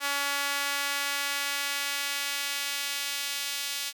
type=tone with high-pass filter sweep; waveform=sawtooth; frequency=282.5 Hz; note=C#4; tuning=33 cents sharp; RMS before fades=-31 dBFS; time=0-3.93 s; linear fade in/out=50 ms; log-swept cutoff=1300 to 3200 Hz; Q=0.93; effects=none